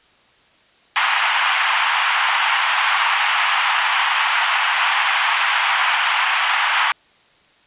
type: band-pass noise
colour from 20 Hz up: pink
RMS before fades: -18 dBFS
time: 0.96-6.92 s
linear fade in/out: 0 ms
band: 830 to 3300 Hz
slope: 48 dB/octave
effects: white hiss -54 dBFS RMS until 7.66 s + resampled to 8000 Hz